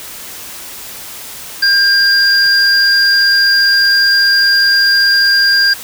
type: tone pair together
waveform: sine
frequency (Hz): 1600 / 4795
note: G6 / D8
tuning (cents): +35 / +35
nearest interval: octave + perfect fifth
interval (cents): 1900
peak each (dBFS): -10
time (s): 1.62-5.74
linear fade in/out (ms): 10
effects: white hiss -29 dBFS RMS until 5.83 s